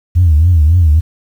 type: tone with vibrato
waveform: sine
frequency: 82 Hz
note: E2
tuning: 9 cents flat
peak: -4 dBFS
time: 0.15-1.01 s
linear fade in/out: 20 ms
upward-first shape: triangle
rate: 3.6 Hz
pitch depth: 200 cents each way
effects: tanh soft clip ceiling -1 dBFS + 7-bit